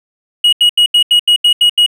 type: tone bursts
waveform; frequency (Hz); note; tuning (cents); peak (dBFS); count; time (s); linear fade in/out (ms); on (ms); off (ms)
triangle; 2900; F#7; -35; -4; 9; 0.44-1.863; 5; 87; 80
effects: none